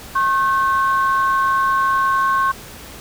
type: tone pair together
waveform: sine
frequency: 1083 / 1531.6 Hz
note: C#6 / G6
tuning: -41 / -41 cents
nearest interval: tritone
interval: 600 cents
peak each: -14 / -20 dBFS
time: 0.15-2.52 s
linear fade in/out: 10 ms
effects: tanh soft clip ceiling -8 dBFS + pink hiss -37 dBFS RMS until 3 s